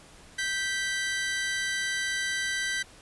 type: tone pair together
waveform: sawtooth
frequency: 1561.6 / 1966 Hz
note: G6 / B6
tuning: -7 / -8 cents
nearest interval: major third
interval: 399 cents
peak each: -27 dBFS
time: 0.38-2.83 s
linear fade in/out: 10 ms
effects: pink hiss -52 dBFS RMS until 3.01 s + resampled to 24000 Hz